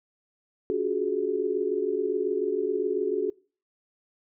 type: tone cluster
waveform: sine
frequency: 285.1 / 358 / 376.5 / 423.6 Hz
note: C#4 / F4 / F#4 / G#4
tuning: +49 / +43 / +30 / +34 cents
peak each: -35 / -32 / -28 / -27 dBFS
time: 0.7-3.3 s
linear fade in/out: 0 ms
effects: noise-tail reverb RT60 0.4 s tail -24 dB re dry